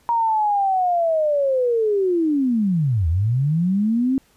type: linear two-way sweep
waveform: sine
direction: down then up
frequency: 946 to 77 to 271.4 Hz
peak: -16 dBFS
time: 0.09-4.18 s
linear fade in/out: 0 ms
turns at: 3.08 s
effects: pink hiss -58 dBFS RMS until 4.36 s + resampled to 32000 Hz